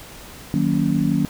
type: chord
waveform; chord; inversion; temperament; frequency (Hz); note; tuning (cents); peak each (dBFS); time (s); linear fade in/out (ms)
sine; D# minor seventh; none; just; 155.56 / 186.68 / 233.3 / 280; D#3 / F#3 / A#3 / C#4; 0 / +16 / +2 / +18; -22; 0.54-1.25; 0
effects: pink hiss -40 dBFS RMS until 1.29 s